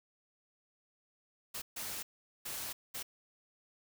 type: noise bursts at uneven times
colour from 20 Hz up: white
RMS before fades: -41 dBFS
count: 4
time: 1.54-1.62 / 1.76-2.03 / 2.45-2.73 / 2.94-3.03 s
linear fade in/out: 10 ms
effects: none